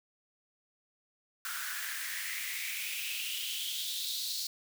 white noise with high-pass filter sweep, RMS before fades -37 dBFS, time 1.45-4.47 s, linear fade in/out 2 ms, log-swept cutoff 1400 to 4400 Hz, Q 5.4, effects none

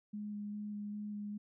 sine tone with vibrato, 207.7 Hz, G#3, in tune, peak -39 dBFS, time 0.13-1.38 s, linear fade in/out 10 ms, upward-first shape square, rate 2.5 Hz, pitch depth 9 cents each way, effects none

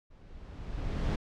brown noise with level ramp, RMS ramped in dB -55 to -26 dBFS, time 0.1-1.16 s, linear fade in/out 10 ms, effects low-pass 5000 Hz 12 dB/octave

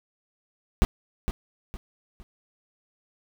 brown noise with echo, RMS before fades -17 dBFS, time 0.82-0.85 s, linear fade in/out 0 ms, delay 460 ms, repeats 3, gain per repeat -9 dB, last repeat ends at 2.23 s, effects none

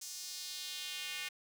square tone with high-pass filter sweep, 164.81 Hz, E3, in tune, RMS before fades -43 dBFS, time 0.01-1.29 s, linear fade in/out 10 ms, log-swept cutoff 6200 to 2300 Hz, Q 2, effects 10-bit

